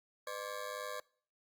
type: ring-modulated tone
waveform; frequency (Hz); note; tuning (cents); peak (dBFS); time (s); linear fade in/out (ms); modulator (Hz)
20% pulse; 554.4; C#5; 0; -32; 0.27-1; 0; 51.5
effects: noise-tail reverb RT60 0.5 s tail -24 dB re dry + Opus 48 kbps